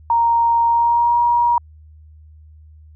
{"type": "tone with pitch glide", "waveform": "sine", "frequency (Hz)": [932, 952.1], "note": ["A#5", "A#5"], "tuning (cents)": [-1, 36], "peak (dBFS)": -12, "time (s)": [0.1, 1.58], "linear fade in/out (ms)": 2, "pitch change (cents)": 37, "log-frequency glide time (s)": [0.67, 1.2], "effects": ["added 77 Hz sine -41 dBFS peak until 2.95 s"]}